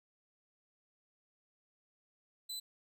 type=tone; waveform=sawtooth; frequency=4012 Hz; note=B7; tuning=26 cents sharp; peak=-37 dBFS; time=2.49-2.6 s; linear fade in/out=10 ms; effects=none